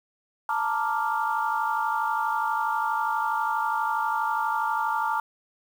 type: chord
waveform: sine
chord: Bb major seventh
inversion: third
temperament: equal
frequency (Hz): 880 / 932.3 / 1174.7 / 1396.9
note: A5 / Bb5 / D6 / F6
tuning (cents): 0 / 0 / 0 / 0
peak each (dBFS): -27 / -29 / -29 / -30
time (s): 0.49-5.2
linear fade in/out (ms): 2
effects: tanh soft clip ceiling -13 dBFS + 8-bit